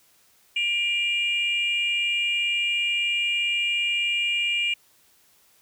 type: tone pair together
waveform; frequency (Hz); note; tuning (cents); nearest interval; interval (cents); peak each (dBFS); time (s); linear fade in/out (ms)
sine; 2386 / 2837; D7 / F7; +27 / +27; minor third; 300; -23; 0.56-4.74; 5
effects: tanh soft clip ceiling -17 dBFS + white hiss -60 dBFS RMS until 5.61 s